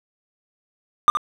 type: tone with echo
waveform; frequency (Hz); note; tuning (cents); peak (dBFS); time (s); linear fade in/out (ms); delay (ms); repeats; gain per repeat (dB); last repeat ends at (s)
triangle; 1199; D6; +36; -7; 1.08-1.1; 0; 71; 1; -9; 1.171
effects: none